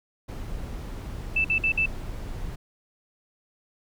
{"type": "noise", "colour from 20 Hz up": "brown", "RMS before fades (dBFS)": -34, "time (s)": [0.28, 2.56], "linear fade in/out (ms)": 10}
{"type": "tone bursts", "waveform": "sine", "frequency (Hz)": 2643, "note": "E7", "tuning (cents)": 4, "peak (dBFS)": -20, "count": 4, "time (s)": [1.36, 1.859], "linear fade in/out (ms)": 5, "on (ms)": 85, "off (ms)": 53}
{"effects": []}